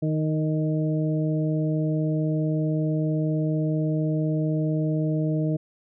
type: harmonic tone with a mistuned harmonic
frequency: 155.56 Hz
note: D#3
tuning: in tune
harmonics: 1 / 2 / 3 / 4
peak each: -23 / -27 / -34 / -33 dBFS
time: 0.02-5.57 s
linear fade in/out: 10 ms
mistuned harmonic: 3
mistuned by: -15 cents
effects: none